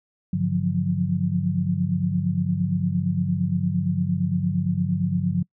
sine tone cluster, 100.1 / 145.5 / 171.8 / 180.5 Hz, G2 / D3 / F3 / F#3, +37 / -16 / -28 / -43 cents, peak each -28 / -27 / -27 / -23 dBFS, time 0.33-5.43 s, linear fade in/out 5 ms, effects noise-tail reverb RT60 0.1 s tail -26 dB re dry

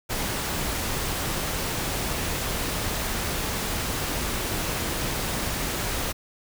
pink noise, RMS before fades -28 dBFS, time 0.09-6.13 s, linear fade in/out 20 ms, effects none

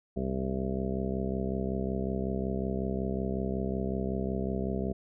harmonic tone with a mistuned harmonic, 65.41 Hz, C2, in tune, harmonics 1 / 2 / 3 / 4 / 5 / 6 / 7 / 8 / 9 / 10, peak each -36 / -39 / -33 / -39 / -47 / -36 / -41 / -45 / -47 / -41 dBFS, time 0.16-4.93 s, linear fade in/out 10 ms, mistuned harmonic 10, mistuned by +25 cents, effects none

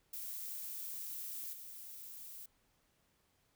violet noise with level steps, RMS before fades -44 / -50 dBFS, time 0.13-2.46 s, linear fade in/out 5 ms, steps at 1.53 s, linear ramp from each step 2 ms, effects pink hiss -75 dBFS RMS until 3.55 s

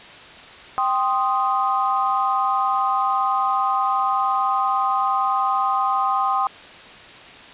sine chord, C minor, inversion second, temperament equal, 784 / 1046.5 / 1244.5 Hz, G5 / C6 / Eb6, 0 / 0 / 0 cents, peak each -22 dBFS, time 0.78-6.47 s, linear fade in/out 0 ms, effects white hiss -41 dBFS RMS until 7.53 s + resampled to 8000 Hz

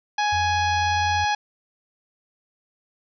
harmonic tone, 834 Hz, G#5, 7 cents sharp, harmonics 1 / 2 / 3 / 4 / 5 / 6 / 7, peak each -21 / -27 / -31 / -33 / -35 / -37 / -38 dBFS, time 0.18-1.35 s, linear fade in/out 5 ms
sine tone with vibrato, 87.31 Hz, F2, in tune, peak -28 dBFS, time 0.32-1.25 s, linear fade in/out 10 ms, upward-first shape sine, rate 17 Hz, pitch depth 24 cents each way
effects none

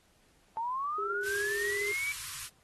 sine linear sweep, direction up, 880 to 2310 Hz, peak -31 dBFS, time 0.57-2.12 s, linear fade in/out 0 ms
sine tone with pitch glide, 403.6 to 407.8 Hz, G#4 to G#4, -49 to -32 cents, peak -35 dBFS, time 0.98-1.92 s, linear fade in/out 5 ms, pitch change +17 cents, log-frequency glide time 1.25-1.54 s
white band-stop noise, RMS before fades -40 dBFS, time 1.22-2.5 s, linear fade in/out 50 ms, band 140 to 980 Hz, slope 96 dB/octave
effects pink hiss -67 dBFS RMS until 2.63 s + AAC 32 kbps

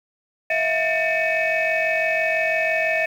sine tone cluster, 647 / 693 / 1788 / 2252 / 2560 Hz, E5 / F5 / A6 / C#7 / D#7, -32 / -14 / +27 / +27 / +49 cents, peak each -22 / -29 / -23 / -26 / -24 dBFS, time 0.5-3.06 s, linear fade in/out 5 ms, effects tanh soft clip ceiling -11 dBFS + 8-bit

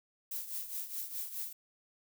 violet noise with tremolo, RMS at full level -37 dBFS, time 0.31-1.53 s, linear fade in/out 5 ms, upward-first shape triangle, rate 4.8 Hz, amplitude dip 75%, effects none

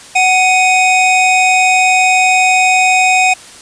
square tone pair together, 744 / 2500 Hz, F#5 / D#7, +9 / +8 cents, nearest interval octave + major sixth, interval 2099 cents, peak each -11 dBFS, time 0.15-3.34 s, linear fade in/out 10 ms, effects white hiss -35 dBFS RMS until 3.61 s + resampled to 22050 Hz

